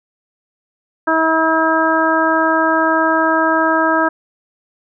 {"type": "harmonic tone", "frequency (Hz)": 321.6, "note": "E4", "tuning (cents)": -43, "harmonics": [1, 2, 3, 4, 5], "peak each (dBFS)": [-18, -18, -18, -18, -18], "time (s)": [1.07, 4.09], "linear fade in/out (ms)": 10, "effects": []}